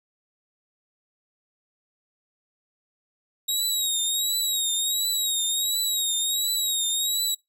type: tone with vibrato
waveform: 20% pulse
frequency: 3795 Hz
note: A#7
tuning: 30 cents sharp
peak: -17 dBFS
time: 3.48-7.35 s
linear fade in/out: 10 ms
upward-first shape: triangle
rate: 1.4 Hz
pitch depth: 86 cents each way
effects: noise-tail reverb RT60 0.2 s tail -26 dB re dry